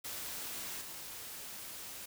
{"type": "noise with level steps", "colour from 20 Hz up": "white", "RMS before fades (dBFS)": [-42, -46], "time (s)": [0.04, 2.06], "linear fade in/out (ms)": 10, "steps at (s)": 0.81, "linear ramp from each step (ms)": 5, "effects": []}